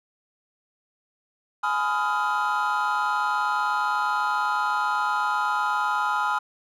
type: chord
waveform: triangle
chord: F half-diminished seventh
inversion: first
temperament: just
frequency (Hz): 838.1 / 1005.8 / 1257.2 / 1396.9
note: Ab5 / Cb6 / Eb6 / F6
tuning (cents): +16 / +31 / +18 / 0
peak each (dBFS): -25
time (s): 1.63-6.39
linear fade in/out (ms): 10
effects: tanh soft clip ceiling -14 dBFS